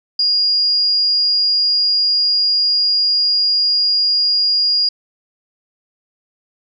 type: tone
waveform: sine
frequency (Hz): 4849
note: D#8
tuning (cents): -45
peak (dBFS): -12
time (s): 0.19-4.89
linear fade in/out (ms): 5
effects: none